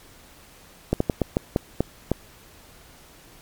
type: slowing click train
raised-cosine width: 2 ms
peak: -6 dBFS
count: 8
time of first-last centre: 0.93-2.116 s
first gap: 74 ms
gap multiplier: 1.27
effects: pink hiss -50 dBFS RMS until 3.41 s + MP3 96 kbps